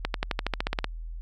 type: accelerating click train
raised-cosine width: 0.3 ms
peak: -10 dBFS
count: 12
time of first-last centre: 0.05-0.843 s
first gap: 92 ms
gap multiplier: 0.95
effects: added 41 Hz sine -34 dBFS peak until 1.21 s